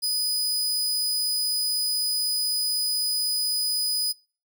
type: tone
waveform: sawtooth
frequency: 4978 Hz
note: D#8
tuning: in tune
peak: -20 dBFS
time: 0.02-4.13 s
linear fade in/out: 20 ms
effects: noise-tail reverb RT60 0.4 s tail -26 dB re dry